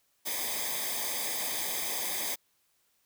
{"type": "noise with comb filter", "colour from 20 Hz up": "white", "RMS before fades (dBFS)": -33, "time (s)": [0.25, 2.36], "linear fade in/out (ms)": 20, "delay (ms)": 0.71, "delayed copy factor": -0.8, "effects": ["white hiss -72 dBFS RMS until 3.05 s"]}